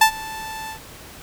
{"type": "tone with ADSR envelope", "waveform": "sawtooth", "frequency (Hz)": 880, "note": "A5", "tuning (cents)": 0, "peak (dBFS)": -4, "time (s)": [0.01, 0.8], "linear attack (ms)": 6, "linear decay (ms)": 89, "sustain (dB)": -22, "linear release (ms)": 100, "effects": ["pink hiss -41 dBFS RMS until 1.22 s"]}